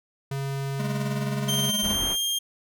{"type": "tone", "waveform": "square", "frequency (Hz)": 137.4, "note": "C#3", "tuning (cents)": -15, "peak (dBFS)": -28, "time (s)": [0.31, 1.7], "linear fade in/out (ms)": 5}
{"type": "tone with tremolo", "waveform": "square", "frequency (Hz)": 208, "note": "G#3", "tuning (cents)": 3, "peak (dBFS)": -27, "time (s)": [0.79, 1.96], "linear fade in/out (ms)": 10, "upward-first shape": "sine", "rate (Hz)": 19, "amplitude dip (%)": 75}
{"type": "tone with pitch glide", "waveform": "sawtooth", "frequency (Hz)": [3155, 3208], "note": ["G7", "G7"], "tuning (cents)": [10, 39], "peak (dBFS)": -21, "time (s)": [1.48, 2.39], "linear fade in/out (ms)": 10, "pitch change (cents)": 29, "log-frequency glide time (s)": [1.84, 2.22]}
{"type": "low-pass noise", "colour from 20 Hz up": "pink", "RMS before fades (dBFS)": -33, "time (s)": [1.81, 2.17], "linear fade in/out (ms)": 50, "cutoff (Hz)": 1800, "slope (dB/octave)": 12}
{"effects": []}